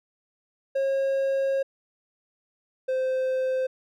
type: tone pair in turn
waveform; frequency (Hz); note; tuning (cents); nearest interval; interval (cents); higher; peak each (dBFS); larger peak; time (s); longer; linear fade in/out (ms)
triangle; 542 / 519.2; C#5 / C5; -39 / -13; minor second; 74; first; -20 / -21; first; 0.75-1.63 / 2.88-3.67; first; 10
effects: none